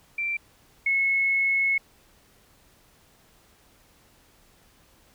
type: tone pair in turn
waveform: sine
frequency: 2351 / 2187 Hz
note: D7 / C#7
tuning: +1 / -24 cents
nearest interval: minor second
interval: 125 cents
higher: first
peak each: -25 / -20 dBFS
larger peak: second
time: 0.18-0.37 / 0.86-1.78 s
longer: second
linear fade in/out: 5 ms
effects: pink hiss -59 dBFS RMS until 5.14 s